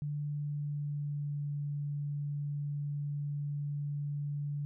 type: tone with pitch glide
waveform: sine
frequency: 146.83 to 144.89 Hz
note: D3 to D3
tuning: 0 to -23 cents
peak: -33 dBFS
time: 0.02-4.65 s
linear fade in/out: 0 ms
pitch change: -23 cents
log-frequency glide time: 0.2-1.52 s
effects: none